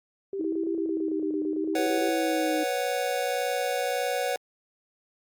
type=tone bursts; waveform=sine; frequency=392 Hz; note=G4; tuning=in tune; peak=-29 dBFS; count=16; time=0.33-2.093 s; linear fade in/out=2 ms; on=83 ms; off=29 ms
type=tone with vibrato; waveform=sine; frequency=319.2 Hz; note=D#4; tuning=44 cents sharp; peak=-27 dBFS; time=0.39-2.64 s; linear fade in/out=10 ms; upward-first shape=triangle; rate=0.75 Hz; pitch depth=70 cents each way
type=chord; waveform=square; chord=B suspended second; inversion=none; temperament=just; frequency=493.9 / 555.6 / 740.8 Hz; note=B4 / C#5 / F#5; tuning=0 / +4 / +2 cents; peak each=-31 dBFS; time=1.75-4.36 s; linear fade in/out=2 ms
effects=Opus 48 kbps